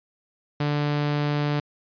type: tone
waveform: sawtooth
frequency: 146.83 Hz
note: D3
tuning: in tune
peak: -18 dBFS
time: 0.6-1.6 s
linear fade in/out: 5 ms
effects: resampled to 11025 Hz